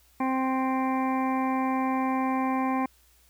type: harmonic tone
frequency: 262 Hz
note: C4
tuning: 2 cents sharp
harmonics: 1 / 2 / 3 / 4 / 6 / 7 / 8 / 9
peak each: -26 / -37 / -30 / -31 / -47 / -44 / -43 / -42 dBFS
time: 0.2-2.86 s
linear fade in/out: 5 ms
effects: added 60 Hz sine -62 dBFS peak until 3.29 s + white hiss -62 dBFS RMS until 3.29 s